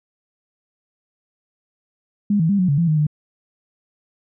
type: tone with pitch steps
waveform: sine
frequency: 204.8 / 161.7 / 200.7 / 182.9 / 141.9 / 169.1 / 154.8 / 150.3 Hz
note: G#3 / E3 / G3 / F#3 / C#3 / E3 / D#3 / D3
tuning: -24 / -33 / +41 / -20 / +41 / +44 / -9 / +40 cents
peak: -14 dBFS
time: 2.3-3.068 s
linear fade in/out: 5 ms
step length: 96 ms
effects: none